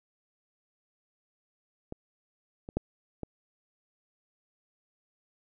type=clicks; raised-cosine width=2 ms; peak=-24 / -27 / -14 / -22 dBFS; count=4; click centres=1.924 / 2.689 / 2.77 / 3.233 s; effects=none